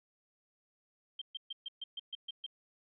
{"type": "tone bursts", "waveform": "sine", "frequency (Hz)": 3161, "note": "G7", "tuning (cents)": 14, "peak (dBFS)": -38, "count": 9, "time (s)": [1.19, 2.464], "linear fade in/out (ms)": 5, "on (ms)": 26, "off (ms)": 130, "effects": []}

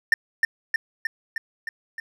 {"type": "tone with echo", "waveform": "triangle", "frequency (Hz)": 1804, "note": "A6", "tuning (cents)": 43, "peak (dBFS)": -11, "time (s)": [0.12, 0.14], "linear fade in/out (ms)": 2, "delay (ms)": 310, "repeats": 6, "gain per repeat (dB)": -3, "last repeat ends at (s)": 2, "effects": []}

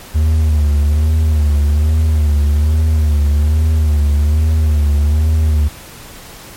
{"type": "tone with vibrato", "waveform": "triangle", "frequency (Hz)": 75.6, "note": "D#2", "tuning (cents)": -49, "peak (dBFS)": -7, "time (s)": [0.14, 5.69], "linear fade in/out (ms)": 20, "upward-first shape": "sine", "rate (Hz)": 1.2, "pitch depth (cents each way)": 73, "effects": ["pink hiss -35 dBFS RMS until 6.56 s", "MP3 64 kbps"]}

